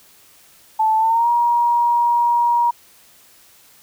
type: tone with pitch glide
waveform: sine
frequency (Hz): 876 to 949.8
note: A5 to A#5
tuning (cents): -8 to +32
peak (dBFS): -13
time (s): 0.79-2.71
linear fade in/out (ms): 10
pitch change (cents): +140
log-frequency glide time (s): 0.97-1.29
effects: white hiss -50 dBFS RMS until 3.82 s